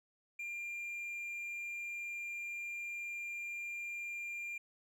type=tone; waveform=triangle; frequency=2393 Hz; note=D7; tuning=32 cents sharp; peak=-38 dBFS; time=0.39-4.58 s; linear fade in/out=5 ms; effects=none